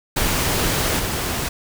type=noise with level steps; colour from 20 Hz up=pink; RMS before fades=-20 / -24 dBFS; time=0.16-1.49 s; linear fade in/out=10 ms; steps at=0.99 s; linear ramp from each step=5 ms; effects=none